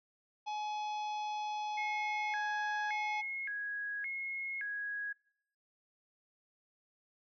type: harmonic tone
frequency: 845 Hz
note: G#5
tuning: 30 cents sharp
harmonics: 1 / 3 / 4 / 5 / 6 / 7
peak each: -36 / -49 / -51 / -58 / -58 / -59 dBFS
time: 0.46-3.22 s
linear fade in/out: 20 ms
type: tone with vibrato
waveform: sine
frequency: 1894 Hz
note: A#6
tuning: 27 cents sharp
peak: -36 dBFS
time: 1.77-5.13 s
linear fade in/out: 10 ms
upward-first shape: square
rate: 0.88 Hz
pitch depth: 230 cents each way
effects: noise-tail reverb RT60 0.7 s tail -23 dB re dry